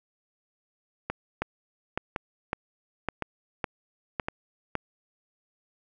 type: two click trains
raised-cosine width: 0.5 ms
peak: -12 / -14 dBFS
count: 7 / 4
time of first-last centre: 1.42-4.753 / 1.1-4.285 s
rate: 1.8 / 0.942 Hz
effects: none